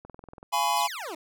click train, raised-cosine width 1 ms, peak -30 dBFS, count 9, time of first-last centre 0.05-0.429 s, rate 21.1 Hz
square chord, C# dominant seventh, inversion first, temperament just, 693 / 831.5 / 997.9 / 1108.7 Hz, E#5 / G#5 / B5 / C#6, -14 / +2 / +18 / 0 cents, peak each -33 / -28 / -27 / -33 dBFS, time 0.52-0.88 s, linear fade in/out 20 ms
20% pulse exponential sweep, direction down, 5600 to 293.7 Hz, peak -29 dBFS, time 0.76-1.15 s, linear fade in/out 5 ms
effects none

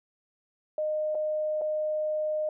sine tone with dropouts, 614 Hz, D#5, 23 cents flat, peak -26 dBFS, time 0.78-2.49 s, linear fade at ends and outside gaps 2 ms, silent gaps 1.148-1.152 / 1.613-1.617 s, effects none

